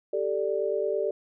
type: chord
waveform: sine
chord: G suspended second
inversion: none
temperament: just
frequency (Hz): 392 / 441 / 588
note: G4 / A4 / D5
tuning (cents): 0 / +4 / +2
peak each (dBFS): -29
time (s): 0.13-1.11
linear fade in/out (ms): 5
effects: none